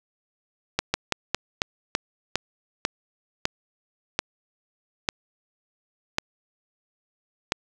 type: slowing click train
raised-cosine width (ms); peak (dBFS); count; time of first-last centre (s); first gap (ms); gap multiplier
0.2; -4; 13; 0.79-7.521; 150; 1.22
effects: none